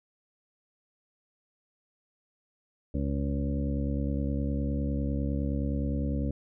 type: harmonic tone with a mistuned harmonic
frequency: 69.8 Hz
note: C#2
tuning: 13 cents sharp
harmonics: 1 / 2 / 3 / 4 / 5 / 7 / 8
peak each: -30 / -34 / -34 / -34 / -45 / -42 / -42 dBFS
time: 2.94-6.31 s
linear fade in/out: 5 ms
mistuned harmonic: 1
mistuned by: +20 cents
effects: none